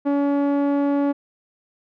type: tone with low-pass filter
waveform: sawtooth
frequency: 283.6 Hz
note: C#4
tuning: 40 cents sharp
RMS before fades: -20 dBFS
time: 0.05-1.13 s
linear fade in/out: 20 ms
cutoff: 840 Hz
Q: 0.62
effects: none